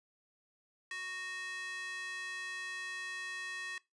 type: tone with high-pass filter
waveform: square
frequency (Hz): 370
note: F#4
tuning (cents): 0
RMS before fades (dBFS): -42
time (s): 0.91-3.78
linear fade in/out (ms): 2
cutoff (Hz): 1800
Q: 2.8
effects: noise-tail reverb RT60 0.2 s tail -20 dB re dry + resampled to 22050 Hz